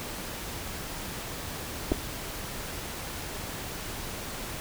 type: clicks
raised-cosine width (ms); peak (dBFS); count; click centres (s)
2; -12; 2; 1.918 / 1.921
effects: pink hiss -37 dBFS RMS until 4.6 s